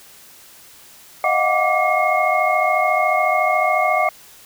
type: tone cluster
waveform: sine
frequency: 624 / 713 / 747 / 1165 / 2157 Hz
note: D#5 / F5 / F#5 / D6 / C#7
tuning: +5 / +36 / +16 / -14 / -48 cents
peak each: -21 dBFS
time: 1.24-4.09 s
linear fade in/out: 2 ms
effects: white hiss -45 dBFS RMS until 4.45 s